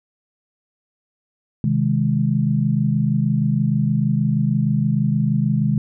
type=chord; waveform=sine; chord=Ab major; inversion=first; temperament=equal with one note detuned; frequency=130.81 / 157.19 / 207.7 Hz; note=C3 / Eb3 / Ab3; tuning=0 / +18 / 0 cents; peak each=-20 dBFS; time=1.64-5.78 s; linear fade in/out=2 ms; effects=none